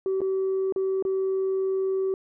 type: tone with dropouts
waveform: sine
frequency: 382.3 Hz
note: G4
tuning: 43 cents flat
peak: -21 dBFS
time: 0.06-2.14 s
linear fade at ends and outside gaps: 1 ms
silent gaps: 0.206-0.216 / 0.724-0.761 / 1.025-1.051 s
effects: tanh soft clip ceiling -20 dBFS